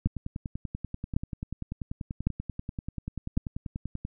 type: two click trains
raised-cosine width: 5 ms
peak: -12 / -21 dBFS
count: 4 / 42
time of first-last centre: 0.06-3.375 / 0.07-4.051 s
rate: 0.905 / 10.3 Hz
effects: none